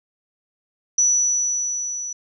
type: tone with level ramp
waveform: sine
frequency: 5920 Hz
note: F#8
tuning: in tune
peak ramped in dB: -13 to -27 dBFS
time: 0.98-2.13 s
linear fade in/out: 5 ms
effects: none